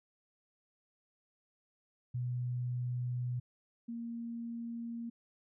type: tone pair in turn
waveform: sine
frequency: 123.47 / 233.1 Hz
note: B2 / A#3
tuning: 0 / 0 cents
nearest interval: major seventh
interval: 1100 cents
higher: second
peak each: -33 / -38 dBFS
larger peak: first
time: 2.14-3.4 / 3.88-5.1 s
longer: first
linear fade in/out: 10 ms
effects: none